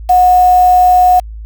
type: tone with quantisation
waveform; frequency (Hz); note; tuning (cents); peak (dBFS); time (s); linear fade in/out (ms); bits
sine; 728; F#5; -28; -4; 0.09-1.2; 10; 4
effects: added 54 Hz sine -24 dBFS peak until 1.45 s